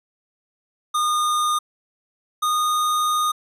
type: tone pair in turn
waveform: square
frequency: 1221 / 1230.9 Hz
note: D#6 / D#6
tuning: -33 / -19 cents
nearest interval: unison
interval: 14 cents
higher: second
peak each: -19 dBFS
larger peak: neither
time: 0.94-1.59 / 2.42-3.32 s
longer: second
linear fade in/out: 10 ms
effects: resampled to 32000 Hz